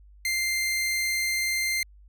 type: tone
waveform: sawtooth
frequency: 2093 Hz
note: C7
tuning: in tune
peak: -21 dBFS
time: 0.25-1.83 s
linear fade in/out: 2 ms
effects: added 50 Hz sine -49 dBFS peak until 2.08 s